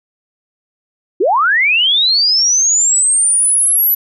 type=linear sweep; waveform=sine; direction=up; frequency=311.1 to 12000 Hz; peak=-9 dBFS; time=1.2-3.95 s; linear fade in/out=10 ms; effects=none